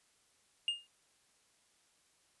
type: tone with exponential decay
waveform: triangle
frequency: 2829 Hz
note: F7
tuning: 22 cents sharp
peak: -26 dBFS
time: 0.68-0.87 s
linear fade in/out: 1 ms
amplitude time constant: 40 ms
effects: white hiss -71 dBFS RMS until 2.4 s + resampled to 24000 Hz